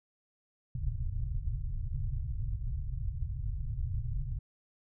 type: low-pass noise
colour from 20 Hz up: pink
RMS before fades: -34 dBFS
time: 0.75-4.39 s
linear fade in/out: 5 ms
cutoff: 140 Hz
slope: 96 dB/octave
effects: none